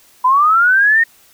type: linear sweep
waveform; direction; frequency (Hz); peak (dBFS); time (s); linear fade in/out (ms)
sine; up; 987.8 to 1864.7; -8; 0.24-1.04; 10
effects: white hiss -49 dBFS RMS until 1.33 s